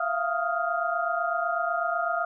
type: tone cluster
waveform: sine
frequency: 674 / 702 / 1250 / 1399 Hz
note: E5 / F5 / D#6 / F6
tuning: +38 / +9 / +8 / +3 cents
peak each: -30 dBFS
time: 0-2.25 s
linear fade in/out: 5 ms
effects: none